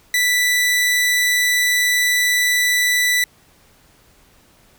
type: tone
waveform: sawtooth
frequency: 1975.5 Hz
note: B6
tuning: in tune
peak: -11 dBFS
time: 0.14-3.24 s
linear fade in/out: 2 ms
effects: pink hiss -53 dBFS RMS until 4.78 s